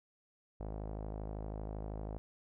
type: tone with low-pass filter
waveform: sawtooth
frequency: 52.7 Hz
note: G#1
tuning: 26 cents sharp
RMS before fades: -42 dBFS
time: 0.6-2.18 s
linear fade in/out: 0 ms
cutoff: 690 Hz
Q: 1.9
effects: none